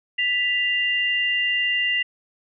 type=tone pair together; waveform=sine; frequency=1975.7 / 2794 Hz; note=B6 / F7; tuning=0 / 0 cents; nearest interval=tritone; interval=600 cents; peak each=-22 dBFS; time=0.18-2.03 s; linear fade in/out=10 ms; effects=none